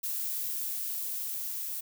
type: noise with level ramp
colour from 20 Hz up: violet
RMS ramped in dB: -33 to -36 dBFS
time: 0.03-1.81 s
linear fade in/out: 10 ms
effects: none